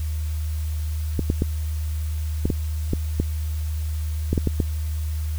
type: clicks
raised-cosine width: 3 ms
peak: -8 dBFS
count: 11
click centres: 1.193 / 1.301 / 1.421 / 2.455 / 2.502 / 2.934 / 3.2 / 4.33 / 4.378 / 4.473 / 4.602 s
effects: added 77 Hz sine -23 dBFS peak until 5.38 s + white hiss -44 dBFS RMS until 5.38 s